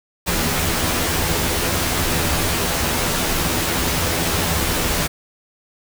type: noise with comb filter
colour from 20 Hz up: pink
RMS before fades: -20 dBFS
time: 0.26-5.08 s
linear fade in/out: 20 ms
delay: 12 ms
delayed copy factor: +0.6
effects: none